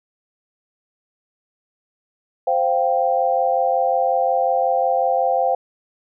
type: chord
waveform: sine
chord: C suspended fourth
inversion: none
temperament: equal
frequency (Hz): 523.3 / 698.5 / 784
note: C5 / F5 / G5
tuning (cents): 0 / 0 / 0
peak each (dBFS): -20 / -20 / -20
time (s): 2.47-5.55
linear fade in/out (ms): 5
effects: none